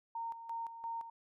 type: tone with tremolo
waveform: sine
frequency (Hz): 920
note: A#5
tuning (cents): -23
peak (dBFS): -37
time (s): 0.15-1.1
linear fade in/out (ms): 5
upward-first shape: square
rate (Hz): 2.9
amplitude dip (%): 65
effects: none